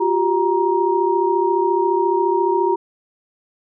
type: tone cluster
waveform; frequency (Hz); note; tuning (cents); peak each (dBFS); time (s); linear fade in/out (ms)
sine; 355.1 / 389.5 / 940; F4 / G4 / A#5; +29 / -11 / +14; -19; 0-2.76; 10
effects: none